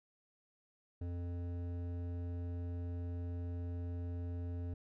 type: tone with hard clipping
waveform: sine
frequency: 87.31 Hz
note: F2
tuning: in tune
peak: -40 dBFS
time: 1.01-4.74 s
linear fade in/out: 5 ms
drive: 12 dB
effects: none